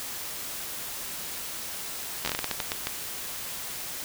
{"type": "slowing click train", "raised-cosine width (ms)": 0.2, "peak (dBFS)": -10, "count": 12, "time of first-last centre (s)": [2.25, 2.87], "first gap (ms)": 11, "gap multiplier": 1.3, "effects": ["white hiss -36 dBFS RMS until 4.04 s"]}